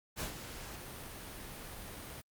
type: noise with ADSR envelope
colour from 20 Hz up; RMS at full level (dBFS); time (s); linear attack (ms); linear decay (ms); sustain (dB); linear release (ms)
pink; -37; 0.16-2.22; 44; 110; -9; 22
effects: Opus 48 kbps